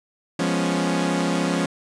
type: chord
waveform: sawtooth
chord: C# dominant seventh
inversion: first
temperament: equal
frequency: 174.61 / 207.7 / 246.9 / 277.2 Hz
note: E#3 / G#3 / B3 / C#4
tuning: 0 / 0 / 0 / 0 cents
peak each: -20 / -24 / -25 / -21 dBFS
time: 0.39-1.66 s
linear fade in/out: 5 ms
effects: resampled to 22050 Hz